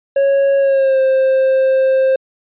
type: tone with pitch glide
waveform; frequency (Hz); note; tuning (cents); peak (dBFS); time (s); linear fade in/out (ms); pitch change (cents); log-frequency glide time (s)
triangle; 552 to 528.3; C#5 to C5; -7 to +17; -8; 0.16-2.16; 5; -76; 0.59-1
effects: resampled to 8000 Hz